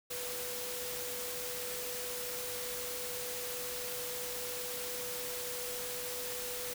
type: tone in noise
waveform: sine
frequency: 493.9 Hz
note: B4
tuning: in tune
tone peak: -43 dBFS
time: 0.1-6.74 s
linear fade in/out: 10 ms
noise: white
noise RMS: -40 dBFS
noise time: 0.1-6.74 s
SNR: -6 dB
effects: none